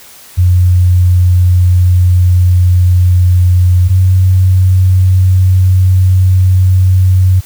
sine tone pair in turn, 90 / 92.85 Hz, F#2 / F#2, -47 / +7 cents, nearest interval minor second, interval 54 cents, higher second, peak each -4 dBFS, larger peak neither, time 0.37-3.89 / 3.89-7.41 s, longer neither, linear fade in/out 20 ms, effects white hiss -36 dBFS RMS until 7.45 s

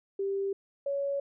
sine tone pair in turn, 393.3 / 559.8 Hz, G4 / C#5, +6 / +17 cents, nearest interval tritone, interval 611 cents, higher second, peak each -28 / -28 dBFS, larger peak neither, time 0.19-0.53 / 0.86-1.2 s, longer neither, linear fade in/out 5 ms, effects none

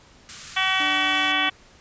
white band-stop noise, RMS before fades -37 dBFS, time 0.29-1.32 s, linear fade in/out 0 ms, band 250 to 1100 Hz, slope 96 dB/octave
harmonic tone, 379 Hz, F#4, 42 cents sharp, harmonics 2 / 3 / 4 / 5 / 6 / 7 / 8 / 9, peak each -29 / -28 / -28 / -27 / -27 / -29 / -28 / -27 dBFS, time 0.56-1.5 s, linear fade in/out 10 ms
40% pulse tone, 295.6 Hz, D4, 11 cents sharp, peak -31 dBFS, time 0.8-1.49 s, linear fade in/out 2 ms
effects pink hiss -52 dBFS RMS until 1.8 s + resampled to 16000 Hz

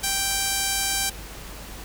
sawtooth tone with band-pass filter, 784 Hz, G5, in tune, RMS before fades -25 dBFS, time 0.03-1.1 s, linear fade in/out 10 ms, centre 9100 Hz, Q 0.76, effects added 50 Hz sine -40 dBFS peak until 1.84 s + pink hiss -40 dBFS RMS until 1.84 s

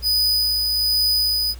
45% pulse tone with tremolo, 4978 Hz, D#8, in tune, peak -15 dBFS, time 0.02-1.55 s, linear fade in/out 50 ms, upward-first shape sine, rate 1.2 Hz, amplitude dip 30%, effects added 60 Hz sine -33 dBFS peak until 1.59 s + pink hiss -47 dBFS RMS until 1.59 s

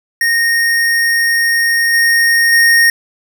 square tone with level steps, 1854 Hz, A#6, 10 cents flat, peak -11 / -9 / -7 dBFS, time 0.21-2.9 s, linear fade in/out 2 ms, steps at 1.93 / 2.52 s, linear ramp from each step 10 ms, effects none

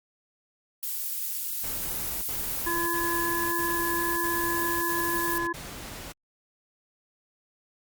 violet noise, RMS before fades -31 dBFS, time 0.83-5.38 s, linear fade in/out 0 ms
pink noise bursts, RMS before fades -40 dBFS, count 7, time 1.63-6.126 s, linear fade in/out 10 ms, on 590 ms, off 61 ms
harmonic tone, 340 Hz, F4, 46 cents flat, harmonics 1 / 3 / 5, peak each -31 / -30 / -31 dBFS, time 2.66-5.53 s, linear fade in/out 10 ms
effects Opus 48 kbps

